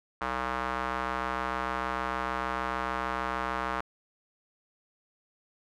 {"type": "tone with band-pass filter", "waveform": "square", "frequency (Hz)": 63.3, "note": "B1", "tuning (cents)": 43, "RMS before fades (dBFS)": -32, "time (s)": [0.21, 3.81], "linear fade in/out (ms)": 5, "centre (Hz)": 1200, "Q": 2, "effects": []}